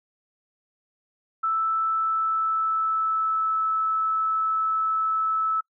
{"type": "tone with pitch glide", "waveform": "sine", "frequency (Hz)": [1318.5, 1306.4], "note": ["E6", "E6"], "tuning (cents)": [0, -16], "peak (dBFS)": -21, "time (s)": [1.43, 5.61], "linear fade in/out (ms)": 10, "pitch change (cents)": -16, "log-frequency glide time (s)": [1.83, 3.62], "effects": ["noise-tail reverb RT60 0.1 s tail -26 dB re dry"]}